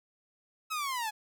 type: linear sweep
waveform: sawtooth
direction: down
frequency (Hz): 1300 to 830.6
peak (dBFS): -28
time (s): 0.7-1.11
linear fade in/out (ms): 20
effects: none

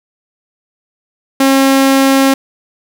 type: tone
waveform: sawtooth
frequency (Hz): 270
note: C#4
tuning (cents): -45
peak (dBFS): -3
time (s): 1.4-2.34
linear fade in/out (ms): 5
effects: none

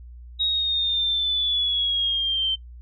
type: linear sweep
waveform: sine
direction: down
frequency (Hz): 3797 to 3100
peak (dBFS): -20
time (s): 0.39-2.56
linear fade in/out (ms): 20
effects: noise-tail reverb RT60 0.1 s tail -21 dB re dry + added 60 Hz sine -39 dBFS peak until 2.81 s

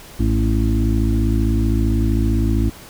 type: harmonic tone with a mistuned harmonic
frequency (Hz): 55.5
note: A1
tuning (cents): +16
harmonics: 1 / 2 / 4 / 5 / 6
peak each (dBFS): -17 / -20 / -23 / -24 / -25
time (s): 0.19-2.7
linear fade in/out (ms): 10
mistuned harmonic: 2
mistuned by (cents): -40
effects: pink hiss -40 dBFS RMS until 2.89 s

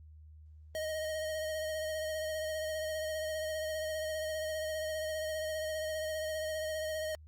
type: tone with vibrato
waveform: square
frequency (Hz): 625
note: D#5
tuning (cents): +8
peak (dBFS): -35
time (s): 0.75-7.15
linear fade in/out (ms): 0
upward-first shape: sine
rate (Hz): 15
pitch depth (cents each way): 24
effects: added 77 Hz sine -51 dBFS peak until 7.27 s + Opus 48 kbps

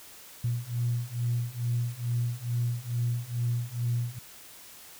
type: beating tone pair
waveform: sine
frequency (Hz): 118.6 / 120.9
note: A#2 / B2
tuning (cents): +30 / -36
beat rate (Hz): 2.3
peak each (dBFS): -30 / -29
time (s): 0.44-4.19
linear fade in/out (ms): 5
effects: tanh soft clip ceiling -19 dBFS + white hiss -49 dBFS RMS until 4.99 s

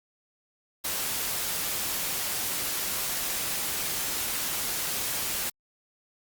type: noise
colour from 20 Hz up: white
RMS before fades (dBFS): -30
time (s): 0.84-5.5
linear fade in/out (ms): 10
effects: Opus 48 kbps

